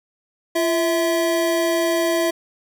square tone pair together, 341.6 / 654 Hz, F4 / E5, -38 / -14 cents, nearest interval major seventh, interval 1124 cents, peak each -21 dBFS, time 0.55-2.31 s, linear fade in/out 10 ms, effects none

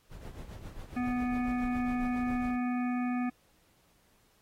brown noise with tremolo, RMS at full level -40 dBFS, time 0.09-2.58 s, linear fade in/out 50 ms, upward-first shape triangle, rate 7.3 Hz, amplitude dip 70%
harmonic tone, 246.9 Hz, B3, in tune, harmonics 1 / 3 / 5 / 7 / 9 / 10, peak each -29 / -39 / -43 / -46 / -48 / -49 dBFS, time 0.96-3.3 s, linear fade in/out 10 ms
effects pink hiss -68 dBFS RMS until 4.41 s + AAC 48 kbps

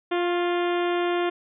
harmonic tone with a mistuned harmonic, 350 Hz, F4, 4 cents sharp, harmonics 1 / 2 / 3 / 4 / 5 / 6 / 7 / 8 / 9 / 10, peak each -23 / -29 / -33 / -35 / -37 / -39 / -40 / -41 / -42 / -43 dBFS, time 0.11-1.3 s, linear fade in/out 10 ms, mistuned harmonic 3, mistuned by +29 cents, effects none

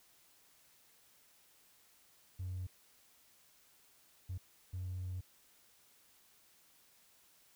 triangle tone bursts at uneven times, 91.5 Hz, F#2, 19 cents flat, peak -35 dBFS, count 3, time 2.39-2.67 / 4.29-4.38 / 4.73-5.21 s, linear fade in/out 10 ms, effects tanh soft clip ceiling -35 dBFS + white hiss -67 dBFS RMS until 7.55 s

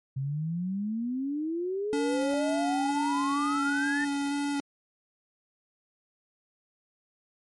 sine exponential sweep, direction up, 130.81 to 1819 Hz, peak -28 dBFS, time 0.16-4.05 s, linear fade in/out 10 ms
square tone with vibrato, 283.9 Hz, C#4, 41 cents sharp, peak -28 dBFS, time 1.93-4.6 s, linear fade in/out 0 ms, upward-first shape square, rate 2.1 Hz, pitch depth 10 cents each way
effects MP3 48 kbps

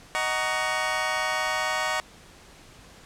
20% pulse chord, D# minor seventh, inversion none, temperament just, 622.3 / 746.7 / 933.4 / 1120.1 Hz, D#5 / F#5 / A#5 / C#6, 0 / +16 / +2 / +18 cents, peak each -26 dBFS, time 0.15-2 s, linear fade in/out 0 ms, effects pink hiss -50 dBFS RMS until 3.05 s + low-pass 9000 Hz 12 dB/octave

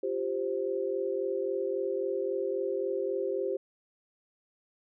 sine chord, F suspended second, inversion none, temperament just, 349.2 / 392.9 / 523.8 Hz, F4 / G4 / C5, 0 / +4 / +2 cents, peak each -36 / -31 / -33 dBFS, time 0.03-3.57 s, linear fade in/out 5 ms, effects none

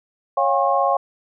sine tone cluster, 553 / 709 / 805 / 1081 Hz, C#5 / F5 / G5 / C#6, -4 / +26 / +46 / -44 cents, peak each -21 dBFS, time 0.37-0.97 s, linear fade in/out 5 ms, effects none

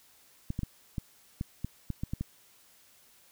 clicks, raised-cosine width 5 ms, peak -20 dBFS, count 10, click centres 0.504 / 0.591 / 0.633 / 0.982 / 1.411 / 1.646 / 1.903 / 2.035 / 2.135 / 2.21 s, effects white hiss -61 dBFS RMS until 3.31 s

